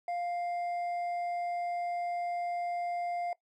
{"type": "tone with hard clipping", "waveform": "sine", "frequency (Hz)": 700, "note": "F5", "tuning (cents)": 4, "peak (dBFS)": -33, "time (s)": [0.08, 3.33], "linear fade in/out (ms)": 2, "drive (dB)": 4, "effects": ["noise-tail reverb RT60 0.1 s tail -19 dB re dry"]}